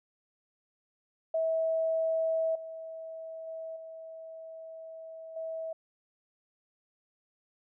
sine tone with level steps, 648 Hz, E5, 30 cents flat, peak -26 / -39 / -37 / -42 / -34 dBFS, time 1.34-5.73 s, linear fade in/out 5 ms, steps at 2.55 / 3.47 / 3.76 / 5.36 s, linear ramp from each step 5 ms, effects none

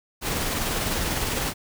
pink noise with tremolo, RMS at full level -25 dBFS, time 0.21-1.54 s, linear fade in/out 50 ms, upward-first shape sine, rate 20 Hz, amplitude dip 30%, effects none

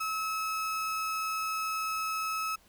35% pulse tone, 1293 Hz, E6, 34 cents flat, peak -29 dBFS, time 0-2.56 s, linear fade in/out 10 ms, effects pink hiss -62 dBFS RMS until 2.68 s

